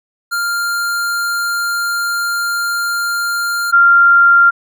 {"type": "tone pair in turn", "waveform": ["square", "sine"], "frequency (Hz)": [1396.9, 1389.1], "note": ["F6", "F6"], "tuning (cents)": [0, -10], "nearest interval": "unison", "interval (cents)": 10, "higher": "first", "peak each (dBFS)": [-16, -5], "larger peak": "second", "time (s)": [[0.31, 3.72], [3.72, 4.51]], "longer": "first", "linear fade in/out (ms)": 20, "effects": []}